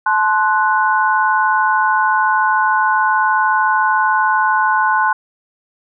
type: chord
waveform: sine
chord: F# diminished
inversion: first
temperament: equal with one note detuned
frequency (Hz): 866.9 / 1046.5 / 1480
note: A5 / C6 / F#6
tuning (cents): -26 / 0 / 0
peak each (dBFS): -16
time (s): 0.06-5.13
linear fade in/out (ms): 5
effects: none